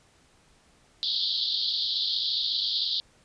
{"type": "band-pass noise", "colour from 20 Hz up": "white", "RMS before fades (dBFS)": -28, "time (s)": [1.03, 3], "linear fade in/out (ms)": 0, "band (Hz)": [3300, 4700], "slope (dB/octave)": 96, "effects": ["pink hiss -61 dBFS RMS until 3.24 s", "resampled to 22050 Hz"]}